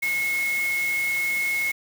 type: tone in noise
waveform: sine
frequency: 2174 Hz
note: C#7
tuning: 34 cents flat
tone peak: -22 dBFS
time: 0.02-1.72 s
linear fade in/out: 10 ms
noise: white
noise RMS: -35 dBFS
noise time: 0.02-1.72 s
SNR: +10 dB
effects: none